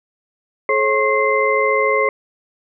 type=tone cluster; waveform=sine; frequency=428.4 / 542 / 1077 / 2075 Hz; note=A4 / C#5 / C6 / C7; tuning=-46 / -39 / +50 / -15 cents; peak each=-19 dBFS; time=0.69-2.09 s; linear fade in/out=2 ms; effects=none